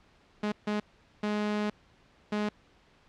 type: tone bursts at uneven times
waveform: sawtooth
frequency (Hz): 209.5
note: G#3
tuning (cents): +15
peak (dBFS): -24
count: 4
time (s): 0.43-0.52 / 0.67-0.8 / 1.23-1.7 / 2.32-2.49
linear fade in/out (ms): 5
effects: pink hiss -62 dBFS RMS until 3.08 s + low-pass 4000 Hz 12 dB/octave